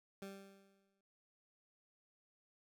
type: tone with exponential decay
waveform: 20% pulse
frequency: 196 Hz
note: G3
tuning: in tune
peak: -40 dBFS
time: 0.22-1.01 s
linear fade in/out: 2 ms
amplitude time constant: 170 ms
effects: none